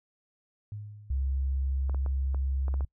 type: tone with exponential decay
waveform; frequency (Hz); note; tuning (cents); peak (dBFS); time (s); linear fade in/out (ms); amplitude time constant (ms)
sine; 104.4; G#2; +10; -34; 0.72-1.69; 0; 210
type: tone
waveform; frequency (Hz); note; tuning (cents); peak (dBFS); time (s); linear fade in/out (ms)
sine; 67.2; C2; +47; -26; 1.1-2.85; 5
type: clicks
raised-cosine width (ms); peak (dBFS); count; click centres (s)
1; -28; 7; 1.896 / 1.946 / 2.062 / 2.346 / 2.682 / 2.741 / 2.808
effects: noise-tail reverb RT60 0.1 s tail -24 dB re dry